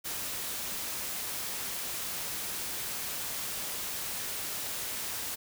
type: noise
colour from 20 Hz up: white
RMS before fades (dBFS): -36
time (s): 0.04-5.36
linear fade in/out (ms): 20
effects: none